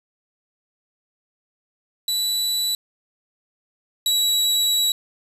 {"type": "tone pair in turn", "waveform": "sawtooth", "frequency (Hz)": [3951, 3903], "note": ["B7", "B7"], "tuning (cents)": [0, -21], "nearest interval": "unison", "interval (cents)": 21, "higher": "first", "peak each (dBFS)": [-17, -14], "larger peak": "second", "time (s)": [[2.08, 2.75], [4.06, 4.92]], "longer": "second", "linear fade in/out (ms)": 2, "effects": ["resampled to 32000 Hz", "7-bit"]}